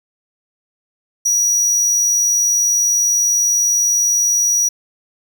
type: tone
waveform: square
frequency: 5800 Hz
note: F#8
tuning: 35 cents flat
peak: -13 dBFS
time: 1.25-4.69 s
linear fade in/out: 10 ms
effects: none